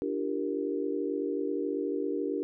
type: chord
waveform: sine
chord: G minor seventh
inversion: second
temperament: equal with one note detuned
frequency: 293.7 / 341.1 / 392 / 466.2 Hz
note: D4 / F4 / G4 / Bb4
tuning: 0 / -41 / 0 / 0 cents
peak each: -33 / -37 / -33 / -35 dBFS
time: 0.02-2.43 s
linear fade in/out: 0 ms
effects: none